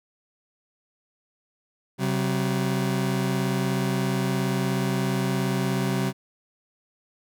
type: tone pair together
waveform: 30% pulse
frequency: 133.01 / 190 Hz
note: C3 / F#3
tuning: +29 / +46 cents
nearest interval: tritone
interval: 617 cents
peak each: -23 dBFS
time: 1.98-6.13 s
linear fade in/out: 50 ms
effects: none